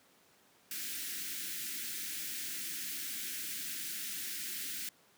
white band-stop noise, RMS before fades -40 dBFS, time 0.71-4.89 s, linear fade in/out 2 ms, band 350 to 1500 Hz, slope 48 dB/octave, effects pink hiss -65 dBFS RMS until 5.17 s + high-pass 200 Hz 12 dB/octave

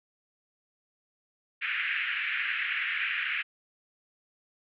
white band-pass noise, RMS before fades -31 dBFS, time 1.61-3.43 s, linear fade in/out 20 ms, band 1500 to 2700 Hz, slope 48 dB/octave, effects none

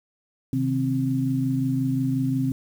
sine tone cluster, 131.8 / 157.4 / 263.4 Hz, C3 / D#3 / C4, +13 / +20 / +12 cents, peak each -25 / -31 / -23 dBFS, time 0.53-2.52 s, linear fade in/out 2 ms, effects 8-bit

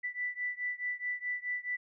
sine beating tone pair, 1975.5 / 1980.2 Hz, B6 / B6, 0 / +4 cents, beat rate 4.7 Hz, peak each -36 / -37 dBFS, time 0.03-1.77 s, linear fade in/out 20 ms, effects none

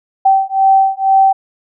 sine beating tone pair, 773 / 775.1 Hz, G5 / G5, -24 / -20 cents, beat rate 2.1 Hz, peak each -11 dBFS, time 0.25-1.33 s, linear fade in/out 10 ms, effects none

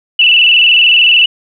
sine tone with vibrato, 2804 Hz, F7, 6 cents sharp, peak -4 dBFS, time 0.19-1.26 s, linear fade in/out 5 ms, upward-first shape square, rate 20 Hz, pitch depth 74 cents each way, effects none

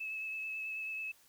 sine tone with vibrato, 2600 Hz, E7, 24 cents flat, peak -37 dBFS, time 0-1.12 s, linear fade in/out 10 ms, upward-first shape sine, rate 9.2 Hz, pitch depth 19 cents each way, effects white hiss -65 dBFS RMS until 1.28 s

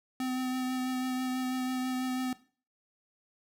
square tone with vibrato, 255.9 Hz, C4, 38 cents flat, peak -31 dBFS, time 0.2-2.33 s, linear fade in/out 2 ms, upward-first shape triangle, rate 6.1 Hz, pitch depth 17 cents each way, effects noise-tail reverb RT60 0.4 s tail -17 dB re dry

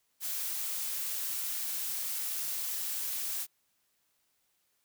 blue noise, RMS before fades -35 dBFS, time 0.2-3.47 s, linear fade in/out 50 ms, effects white hiss -75 dBFS RMS until 4.84 s

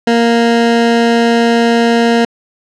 20% pulse tone, 233.1 Hz, A#3, in tune, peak -3 dBFS, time 0.07-2.25 s, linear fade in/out 5 ms, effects low-pass 5000 Hz 12 dB/octave

